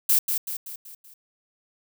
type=noise with echo; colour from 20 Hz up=violet; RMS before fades=-19 dBFS; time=0.09-0.19 s; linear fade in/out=5 ms; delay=190 ms; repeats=5; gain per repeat=-6 dB; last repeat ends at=1.14 s; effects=none